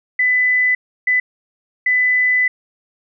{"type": "tone bursts at uneven times", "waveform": "sine", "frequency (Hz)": 2000, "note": "B6", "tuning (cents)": 21, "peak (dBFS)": -12, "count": 3, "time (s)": [[0.19, 0.75], [1.07, 1.2], [1.86, 2.48]], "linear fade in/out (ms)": 5, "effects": []}